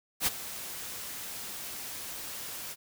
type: noise with ADSR envelope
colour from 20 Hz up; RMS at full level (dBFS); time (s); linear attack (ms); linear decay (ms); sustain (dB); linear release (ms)
white; -25; 0.2-2.76; 69; 22; -15; 44
effects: none